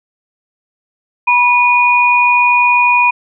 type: tone pair together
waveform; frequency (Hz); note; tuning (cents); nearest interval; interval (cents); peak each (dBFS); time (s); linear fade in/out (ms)
sine; 974 / 2457; B5 / D#7; -24 / -22; octave + major third; 1602; -10; 1.27-3.11; 10
effects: none